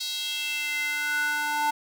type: tone with high-pass filter sweep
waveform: square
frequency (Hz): 296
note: D4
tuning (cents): +14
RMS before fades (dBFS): -28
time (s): 0-1.71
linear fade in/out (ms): 10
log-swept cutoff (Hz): 4200 to 940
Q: 4.1
effects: none